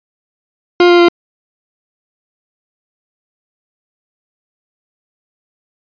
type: tone with pitch steps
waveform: 40% pulse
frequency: 352.5 / 349.3 / 346 Hz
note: F4 / F4 / F4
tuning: +16 / 0 / -16 cents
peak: -4 dBFS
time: 0.8-1.085 s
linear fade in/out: 2 ms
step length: 95 ms
effects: resampled to 11025 Hz